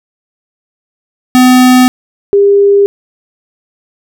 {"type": "tone pair in turn", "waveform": ["square", "sine"], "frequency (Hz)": [253, 401.6], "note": ["B3", "G4"], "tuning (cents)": [42, 42], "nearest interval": "minor sixth", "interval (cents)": 800, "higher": "second", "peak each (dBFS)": -3, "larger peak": "neither", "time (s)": [[1.35, 1.88], [2.33, 2.86]], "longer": "neither", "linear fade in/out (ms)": 0, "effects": []}